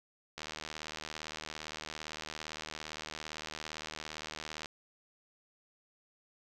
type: click train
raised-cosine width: 0.2 ms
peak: -23 dBFS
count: 333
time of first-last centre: 0.38-4.658 s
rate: 77.6 Hz
effects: none